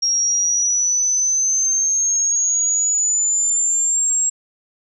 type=exponential sweep; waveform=sine; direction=up; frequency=5588 to 7600 Hz; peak=-15 dBFS; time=0.02-4.3 s; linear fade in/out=10 ms; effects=none